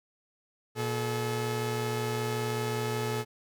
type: tone pair together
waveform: sawtooth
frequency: 118.91 / 430.3 Hz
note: A#2 / A4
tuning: +35 / -39 cents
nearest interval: octave + minor seventh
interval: 2226 cents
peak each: -28 dBFS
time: 0.75-3.25 s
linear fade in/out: 50 ms
effects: none